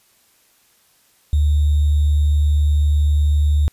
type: tone with sample-and-hold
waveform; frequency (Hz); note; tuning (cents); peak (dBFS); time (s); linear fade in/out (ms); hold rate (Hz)
sine; 74; D2; +14; -12; 1.33-3.68; 0; 3675
effects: white hiss -57 dBFS RMS until 3.72 s + resampled to 32000 Hz